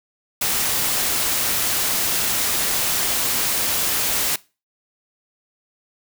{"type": "noise", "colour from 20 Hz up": "white", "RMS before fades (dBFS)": -21, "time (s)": [0.41, 4.36], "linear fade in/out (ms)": 5, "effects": ["noise-tail reverb RT60 0.3 s tail -21 dB re dry"]}